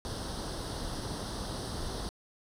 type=noise with comb filter; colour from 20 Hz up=pink; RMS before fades=-37 dBFS; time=0.05-2.09 s; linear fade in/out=0 ms; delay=0.21 ms; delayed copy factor=+0.8; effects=low-pass 9000 Hz 12 dB/octave